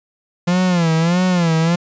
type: tone with vibrato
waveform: 45% pulse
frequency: 172.2 Hz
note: F3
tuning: 24 cents flat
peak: -13 dBFS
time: 0.47-1.76 s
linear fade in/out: 10 ms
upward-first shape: sine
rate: 1.6 Hz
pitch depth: 120 cents each way
effects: resampled to 16000 Hz